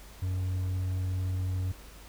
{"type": "tone", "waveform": "triangle", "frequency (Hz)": 92.5, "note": "F#2", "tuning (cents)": 0, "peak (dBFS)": -26, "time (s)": [0.22, 1.72], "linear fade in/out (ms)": 5, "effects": ["added 50 Hz sine -48 dBFS peak until 2.08 s", "pink hiss -52 dBFS RMS until 2.08 s"]}